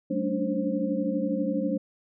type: tone cluster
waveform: sine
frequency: 191 / 219.2 / 283.7 / 295.9 / 529 Hz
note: G3 / A3 / C#4 / D4 / C5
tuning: -45 / -6 / +40 / +13 / +19 cents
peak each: -31 dBFS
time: 0.1-1.78 s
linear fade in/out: 10 ms
effects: none